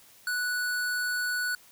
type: tone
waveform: square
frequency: 1477 Hz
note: F#6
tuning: 3 cents flat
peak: -28 dBFS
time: 0.27-1.55 s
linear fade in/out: 2 ms
effects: white hiss -56 dBFS RMS until 1.71 s